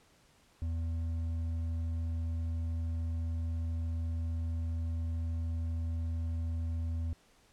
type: tone with hard clipping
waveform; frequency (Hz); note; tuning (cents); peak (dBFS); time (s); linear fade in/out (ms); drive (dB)
triangle; 82.41; E2; 0; -33; 0.62-7.13; 0; 8
effects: pink hiss -65 dBFS RMS until 7.52 s + low-pass 10000 Hz 12 dB/octave